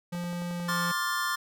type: tone with pitch glide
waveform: square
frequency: 174.61 to 173.4 Hz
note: F3 to F3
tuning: 0 to -12 cents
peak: -32 dBFS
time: 0.12-0.92 s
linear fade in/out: 10 ms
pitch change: -12 cents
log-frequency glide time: 0.5-0.77 s
type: click train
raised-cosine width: 1 ms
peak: -32 dBFS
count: 7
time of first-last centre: 0.15-0.691 s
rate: 11.1 Hz
type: chord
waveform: square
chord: D minor seventh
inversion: third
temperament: just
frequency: 1057.2 / 1174.7 / 1409.6 / 1762 Hz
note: C6 / D6 / F6 / A6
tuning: +18 / 0 / +16 / +2 cents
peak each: -34 dBFS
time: 0.68-1.36 s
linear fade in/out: 10 ms
effects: none